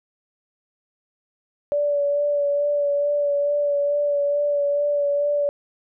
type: tone with vibrato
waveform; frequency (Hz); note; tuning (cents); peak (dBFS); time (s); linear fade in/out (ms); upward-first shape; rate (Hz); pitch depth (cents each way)
sine; 577; D5; -31; -18; 1.72-5.49; 0; sine; 2.3; 19
effects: none